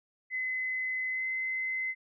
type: tone with pitch glide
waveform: sine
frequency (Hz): 2033 to 2052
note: B6 to C7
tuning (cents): +50 to -34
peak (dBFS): -30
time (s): 0.3-1.95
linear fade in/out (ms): 50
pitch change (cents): +16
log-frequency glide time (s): 1.11-1.25
effects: none